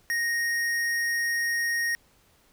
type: tone with hard clipping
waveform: sine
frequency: 1864.7 Hz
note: A#6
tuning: in tune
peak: -26 dBFS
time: 0.1-1.95 s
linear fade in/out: 0 ms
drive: 14 dB
effects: pink hiss -62 dBFS RMS until 2.52 s